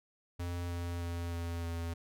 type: tone with pitch steps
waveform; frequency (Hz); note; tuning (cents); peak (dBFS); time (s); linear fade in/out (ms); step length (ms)
square; 87.31 / 86.51 / 85.71 / 84.92 / 84.14; F2 / F2 / F2 / F2 / E2; 0 / -16 / -32 / -48 / +36; -36; 0.39-1.94; 10; 310
effects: none